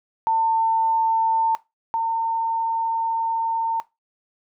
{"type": "tone pair in turn", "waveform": "sine", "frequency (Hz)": [899, 907.9], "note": ["A5", "A#5"], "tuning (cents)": [37, -46], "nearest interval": "unison", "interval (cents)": 17, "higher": "second", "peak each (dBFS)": [-16, -19], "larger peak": "first", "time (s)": [[0.27, 1.55], [1.94, 3.8]], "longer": "second", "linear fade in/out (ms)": 0, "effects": ["noise-tail reverb RT60 0.2 s tail -18 dB re dry"]}